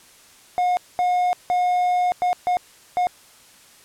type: tone bursts at uneven times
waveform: triangle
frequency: 720 Hz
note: F#5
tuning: 47 cents flat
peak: -15 dBFS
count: 6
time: 0.58-0.77 / 0.99-1.33 / 1.5-2.12 / 2.22-2.33 / 2.47-2.57 / 2.97-3.07 s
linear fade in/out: 0 ms
effects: white hiss -50 dBFS RMS until 3.84 s + low-pass 11000 Hz 12 dB/octave

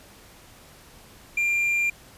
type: tone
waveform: triangle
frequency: 2387 Hz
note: D7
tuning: 28 cents sharp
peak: -19 dBFS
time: 1.37-1.9 s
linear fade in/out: 5 ms
effects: pink hiss -50 dBFS RMS until 2.17 s + resampled to 32000 Hz

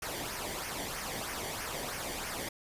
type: noise with flanger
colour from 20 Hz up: pink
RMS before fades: -38 dBFS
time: 0.02-2.49 s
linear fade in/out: 5 ms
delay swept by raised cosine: 0.25 to 0.78 ms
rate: 3.1 Hz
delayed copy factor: -0.6
effects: resampled to 32000 Hz

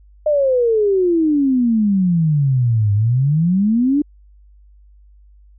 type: exponential two-way sweep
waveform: sine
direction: down then up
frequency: 615 to 100.2 to 300.7 Hz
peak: -12 dBFS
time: 0.26-4.02 s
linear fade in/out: 5 ms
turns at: 2.93 s
effects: added 50 Hz sine -44 dBFS peak until 5.58 s

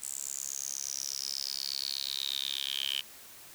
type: tone with high-pass filter sweep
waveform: 10% pulse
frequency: 68.3 Hz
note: C#2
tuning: 25 cents flat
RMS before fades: -36 dBFS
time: 0.02-3.01 s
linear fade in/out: 5 ms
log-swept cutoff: 7900 to 3000 Hz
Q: 8.6
effects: white hiss -51 dBFS RMS until 3.54 s

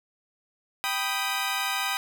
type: chord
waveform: 15% pulse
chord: G augmented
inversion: none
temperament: equal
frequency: 784 / 987.8 / 1244.5 Hz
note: G5 / B5 / D#6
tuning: 0 / 0 / 0 cents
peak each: -24 / -25 / -24 dBFS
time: 0.84-1.97 s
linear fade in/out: 0 ms
effects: none

